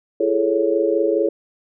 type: chord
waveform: sine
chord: A major seventh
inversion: second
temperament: equal with one note detuned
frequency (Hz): 336.9 / 415.3 / 440 / 554.4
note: E4 / G#4 / A4 / C#5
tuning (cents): +38 / 0 / 0 / 0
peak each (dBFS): -21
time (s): 0.2-1.29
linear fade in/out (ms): 5
effects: none